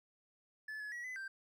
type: tone with pitch steps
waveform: triangle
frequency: 1731 / 1700 / 1922 / 2014 / 1570 Hz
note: A6 / G#6 / B6 / B6 / G6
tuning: -29 / +40 / -48 / +33 / +2 cents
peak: -40 dBFS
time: 0.68-1.28 s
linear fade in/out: 5 ms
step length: 120 ms
effects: none